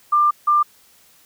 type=tone bursts at uneven times; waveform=sine; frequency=1192 Hz; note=D6; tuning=25 cents sharp; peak=-12 dBFS; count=2; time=0.12-0.31 / 0.47-0.63 s; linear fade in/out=10 ms; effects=white hiss -53 dBFS RMS until 1.25 s